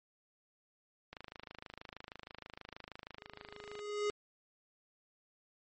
click train, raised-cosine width 0.3 ms, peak -30 dBFS, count 71, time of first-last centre 1.13-3.792 s, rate 26.3 Hz
square tone with exponential growth, 415.3 Hz, G#4, in tune, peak -31 dBFS, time 3.18-4.1 s, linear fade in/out 0 ms, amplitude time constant 200 ms
effects MP3 32 kbps

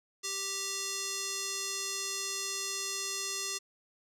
square tone with band-pass filter, 392 Hz, G4, in tune, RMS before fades -36 dBFS, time 0.23-3.59 s, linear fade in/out 20 ms, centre 6200 Hz, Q 1.8, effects none

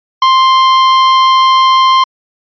45% pulse tone with ADSR envelope, 1049 Hz, C6, 4 cents sharp, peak -3 dBFS, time 0.22-2.04 s, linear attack 4 ms, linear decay 6 ms, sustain -2 dB, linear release 6 ms, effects resampled to 11025 Hz

